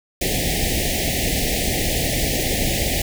pink band-stop noise, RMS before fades -21 dBFS, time 0.21-3.02 s, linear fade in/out 5 ms, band 790 to 1800 Hz, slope 96 dB/octave, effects none

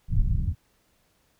pink low-pass noise, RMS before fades -23 dBFS, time 0.08-0.55 s, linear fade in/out 50 ms, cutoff 140 Hz, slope 24 dB/octave, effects pink hiss -67 dBFS RMS until 1.39 s

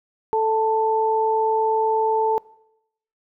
sine tone pair together, 440 / 884.1 Hz, A4 / A5, 0 / +8 cents, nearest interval octave, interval 1208 cents, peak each -20 / -20 dBFS, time 0.33-2.38 s, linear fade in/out 0 ms, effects noise-tail reverb RT60 0.8 s tail -22 dB re dry

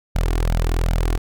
sawtooth tone with flanger, 41.43 Hz, E1, 9 cents sharp, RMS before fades -19 dBFS, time 0.15-1.18 s, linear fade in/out 10 ms, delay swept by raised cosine 1.3 to 2.8 ms, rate 2.6 Hz, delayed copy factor +0.65, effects none

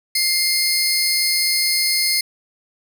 sawtooth tone cluster, 2105 / 4377 / 5070 Hz, C7 / C#8 / D#8, +10 / -23 / +32 cents, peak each -18 dBFS, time 0.15-2.21 s, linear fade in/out 5 ms, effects none

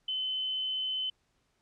sine tone, 3045 Hz, F#7, 49 cents sharp, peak -30 dBFS, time 0.08-1.1 s, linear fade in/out 5 ms, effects pink hiss -74 dBFS RMS until 1.61 s + low-pass 8000 Hz 12 dB/octave

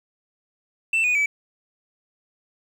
sine tone with pitch steps, 2668 / 2475 / 2296 Hz, E7 / D#7 / D7, +20 / -10 / -40 cents, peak -15 dBFS, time 0.93-1.26 s, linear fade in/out 5 ms, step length 110 ms, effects tanh soft clip ceiling -17 dBFS + 8-bit

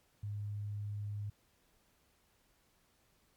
sine tone, 103.3 Hz, G#2, 9 cents flat, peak -37 dBFS, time 0.23-1.3 s, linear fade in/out 5 ms, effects pink hiss -72 dBFS RMS until 3.36 s + MP3 96 kbps

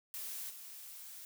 blue noise with level steps, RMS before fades -43 / -50 dBFS, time 0.14-1.25 s, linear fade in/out 0 ms, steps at 0.49 s, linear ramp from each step 20 ms, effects none

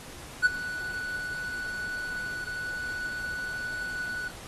triangle tone with ADSR envelope, 1480 Hz, F#6, in tune, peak -13 dBFS, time 0.42-4.31 s, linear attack 37 ms, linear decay 19 ms, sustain -17 dB, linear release 14 ms, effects pink hiss -45 dBFS RMS until 4.47 s + AAC 32 kbps

